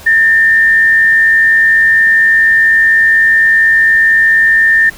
sine tone with frequency modulation, 1800 Hz, A6, 39 cents sharp, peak -5 dBFS, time 0.06-4.9 s, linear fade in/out 10 ms, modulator 84.2 Hz, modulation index 0.42, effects pink hiss -34 dBFS RMS until 4.97 s

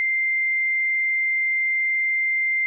sine tone, 2093 Hz, C7, in tune, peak -19 dBFS, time 0-2.66 s, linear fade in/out 0 ms, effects none

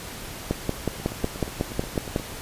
two click trains, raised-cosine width 2 ms, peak -21 / -9 dBFS, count 11 / 10, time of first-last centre 1-2.198 / 0.51-2.161 s, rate 8.35 / 5.45 Hz, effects pink hiss -37 dBFS RMS until 2.41 s + resampled to 32000 Hz

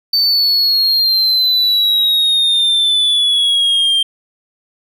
triangle exponential sweep, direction down, 4566 to 3167 Hz, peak -9 dBFS, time 0.13-4.03 s, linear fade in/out 5 ms, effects none

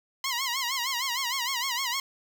10% pulse tone with vibrato, 1016 Hz, B5, 49 cents sharp, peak -19 dBFS, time 0.24-2 s, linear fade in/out 2 ms, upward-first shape sine, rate 6.5 Hz, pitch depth 140 cents each way, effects none

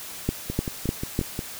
two click trains, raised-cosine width 3 ms, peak -9 / -15 dBFS, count 4 / 6, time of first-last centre 0.29-1.191 / 0.5-1.391 s, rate 3.33 / 5.61 Hz, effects white hiss -38 dBFS RMS until 1.59 s

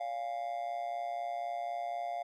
triangle tone with amplitude modulation, 698.5 Hz, F5, in tune, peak -29 dBFS, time 0-2.23 s, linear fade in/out 10 ms, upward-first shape sine, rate 124 Hz, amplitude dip 75%, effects none

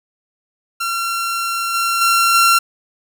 sawtooth tone with level steps, 1366 Hz, F6, 39 cents flat, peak -15 / -12 / -8 / -6 dBFS, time 0.8-2.59 s, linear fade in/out 10 ms, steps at 1.74 / 2.01 / 2.34 s, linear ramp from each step 5 ms, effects none

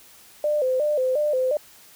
sine tone with vibrato, 554.4 Hz, C#5, in tune, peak -19 dBFS, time 0.44-1.57 s, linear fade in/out 2 ms, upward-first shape square, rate 2.8 Hz, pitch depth 130 cents each way, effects white hiss -50 dBFS RMS until 1.95 s

